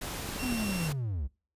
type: noise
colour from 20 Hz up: pink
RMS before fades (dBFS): -37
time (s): 0.01-0.93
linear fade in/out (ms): 10
type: clicks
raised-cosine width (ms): 3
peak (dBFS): -26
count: 5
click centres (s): 0.29 / 0.361 / 0.45 / 0.525 / 0.692
type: tone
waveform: sawtooth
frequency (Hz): 2730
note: F7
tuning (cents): -40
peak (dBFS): -35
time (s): 0.39-0.88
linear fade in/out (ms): 5
type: linear sweep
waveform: triangle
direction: down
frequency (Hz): 261.7 to 59.5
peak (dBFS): -28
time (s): 0.42-1.28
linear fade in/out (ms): 20
effects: noise-tail reverb RT60 0.4 s tail -26 dB re dry + resampled to 32000 Hz